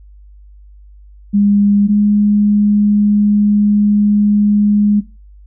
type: tone pair in turn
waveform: sine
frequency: 203.3 / 207 Hz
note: G#3 / G#3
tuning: -37 / -5 cents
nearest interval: unison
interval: 32 cents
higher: second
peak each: -8 dBFS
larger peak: neither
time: 1.33-1.88 / 1.88-5.01 s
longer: second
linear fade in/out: 20 ms
effects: noise-tail reverb RT60 0.3 s tail -19 dB re dry + added 50 Hz sine -37 dBFS peak until 5.46 s